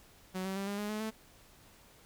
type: tone with pitch steps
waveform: sawtooth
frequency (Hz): 186.3 / 191.43 / 196.7 / 202.1 / 207.7 / 213.4 / 219.3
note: F#3 / G3 / G3 / G#3 / G#3 / G#3 / A3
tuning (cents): +12 / -41 / +6 / -47 / 0 / +47 / -6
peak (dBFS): -31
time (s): 0.34-1.11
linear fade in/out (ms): 20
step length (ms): 110
effects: pink hiss -60 dBFS RMS until 2.05 s